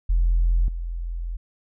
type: tone with level steps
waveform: sine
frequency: 42.54 Hz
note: F1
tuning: 45 cents flat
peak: -15 / -26 dBFS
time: 0.09-1.37 s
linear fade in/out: 10 ms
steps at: 0.68 s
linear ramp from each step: 2 ms
effects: tanh soft clip ceiling -12 dBFS